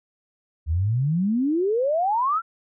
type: exponential sweep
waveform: sine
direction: up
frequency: 73.42 to 1396.9 Hz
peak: -19 dBFS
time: 0.66-2.42 s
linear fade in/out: 50 ms
effects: none